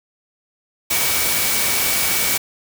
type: tone in noise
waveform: sine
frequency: 2273 Hz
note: C#7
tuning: 43 cents sharp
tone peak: -27 dBFS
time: 0.9-2.38 s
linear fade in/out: 10 ms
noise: white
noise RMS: -19 dBFS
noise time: 0.9-2.38 s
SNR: -11 dB
effects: none